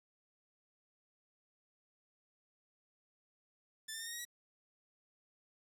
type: tone with pitch steps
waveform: 10% pulse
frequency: 1760 / 1791.8 / 1824.2 / 1857.1 / 1890.7 / 1924.8 Hz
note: A6 / A6 / A#6 / A#6 / A#6 / B6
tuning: 0 / +31 / -38 / -7 / +24 / -45 cents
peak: -33 dBFS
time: 3.88-4.252 s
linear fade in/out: 10 ms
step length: 62 ms
effects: 11-bit